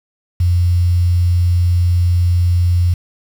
sine tone with quantisation, 88 Hz, F2, 14 cents sharp, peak -10 dBFS, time 0.4-2.94 s, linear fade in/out 5 ms, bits 6, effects none

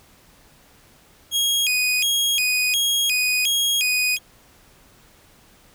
sawtooth tone with vibrato, 2855 Hz, F7, 37 cents sharp, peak -15 dBFS, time 1.31-4.19 s, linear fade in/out 50 ms, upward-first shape square, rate 1.4 Hz, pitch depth 240 cents each way, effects pink hiss -53 dBFS RMS until 5.74 s

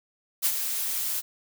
blue noise with ADSR envelope, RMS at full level -22 dBFS, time 0.42-1.22 s, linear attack 33 ms, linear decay 60 ms, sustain -7 dB, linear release 31 ms, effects none

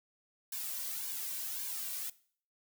blue noise with flanger, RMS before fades -39 dBFS, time 0.52-2.1 s, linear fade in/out 5 ms, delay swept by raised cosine 1.5 to 2.38 ms, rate 1.8 Hz, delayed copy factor -0.9, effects noise-tail reverb RT60 0.5 s tail -19 dB re dry

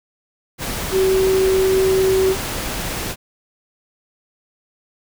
sine tone in noise, 380 Hz, F#4, 46 cents sharp, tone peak -13 dBFS, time 0.91-2.36 s, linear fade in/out 50 ms, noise pink, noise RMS -25 dBFS, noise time 0.58-3.16 s, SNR +9 dB, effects none

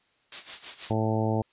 blue noise with tremolo, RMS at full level -29 dBFS, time 0.32-0.93 s, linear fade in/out 2 ms, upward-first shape sine, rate 6.2 Hz, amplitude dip 80%
harmonic tone, 110 Hz, A2, in tune, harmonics 1 / 2 / 3 / 4 / 5 / 6 / 7 / 8, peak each -27 / -30 / -32 / -33 / -34 / -35 / -35 / -36 dBFS, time 0.9-1.42 s, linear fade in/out 5 ms
effects white hiss -67 dBFS RMS until 1.52 s + resampled to 8000 Hz

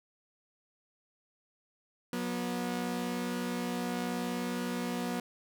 sawtooth tone pair together, 181.6 / 242.4 Hz, F#3 / B3, -32 / -32 cents, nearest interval perfect fourth, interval 500 cents, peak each -33 / -30 dBFS, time 2.13-5.2 s, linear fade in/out 2 ms, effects none

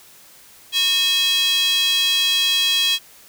square tone with high-pass filter, 364.4 Hz, F#4, 26 cents flat, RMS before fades -18 dBFS, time 0.72-2.99 s, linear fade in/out 50 ms, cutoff 3200 Hz, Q 5.3, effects white hiss -47 dBFS RMS until 3.28 s

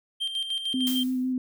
triangle tone with tremolo, 3163 Hz, G7, 15 cents sharp, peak -24 dBFS, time 0.2-1.04 s, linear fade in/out 20 ms, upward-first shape square, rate 6.6 Hz, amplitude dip 55%
sine tone with vibrato, 255.6 Hz, C4, 40 cents flat, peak -24 dBFS, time 0.74-1.38 s, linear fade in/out 2 ms, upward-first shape square, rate 6 Hz, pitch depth 13 cents each way
blue noise with exponential decay, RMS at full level -30 dBFS, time 0.87-1.33 s, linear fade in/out 0 ms, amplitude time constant 99 ms
effects none

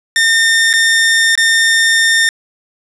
sawtooth tone with dropouts, 1816 Hz, A#6, 46 cents flat, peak -5 dBFS, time 0.16-2.29 s, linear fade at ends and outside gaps 1 ms, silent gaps 0.73-0.737 / 1.354-1.376 s, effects resampled to 24000 Hz + 7-bit

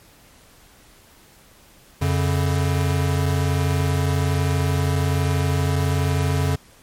square tone pair together, 89.2 / 141.6 Hz, F2 / C#3, +37 / +37 cents, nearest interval minor sixth, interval 800 cents, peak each -21 / -22 dBFS, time 2.01-6.56 s, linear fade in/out 10 ms, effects pink hiss -51 dBFS RMS until 6.82 s + MP3 64 kbps

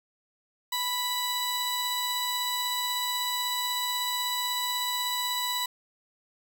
sawtooth tone pair together, 987.8 / 3935 Hz, B5 / B7, 0 / -7 cents, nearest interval 2 octaves, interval 2393 cents, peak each -27 dBFS, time 0.72-5.66 s, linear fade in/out 5 ms, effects none

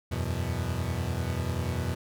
35% pulse chord, E suspended second, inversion none, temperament equal, 82.41 / 92.5 / 123.47 Hz, E2 / F#2 / B2, 0 / 0 / 0 cents, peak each -31 dBFS, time 0.11-1.95 s, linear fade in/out 10 ms, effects none

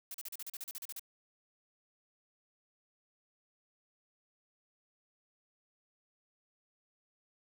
blue noise bursts, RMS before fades -43 dBFS, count 13, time 0.11-0.995 s, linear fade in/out 2 ms, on 33 ms, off 38 ms, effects none

